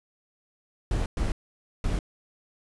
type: noise bursts at uneven times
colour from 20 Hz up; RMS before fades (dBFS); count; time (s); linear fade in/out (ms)
brown; -26; 3; 0.91-1.06 / 1.17-1.32 / 1.84-1.99; 2
effects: resampled to 24000 Hz